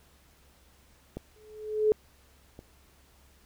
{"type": "clicks", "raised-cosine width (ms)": 2, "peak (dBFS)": [-22, -31], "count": 2, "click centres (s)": [1.17, 2.591]}
{"type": "tone with exponential growth", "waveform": "sine", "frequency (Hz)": 428.6, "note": "A4", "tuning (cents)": -45, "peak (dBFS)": -17, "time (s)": [1.36, 1.92], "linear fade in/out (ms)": 0, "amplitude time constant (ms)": 120}
{"effects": ["added 68 Hz sine -62 dBFS peak until 3.45 s", "pink hiss -62 dBFS RMS until 3.45 s"]}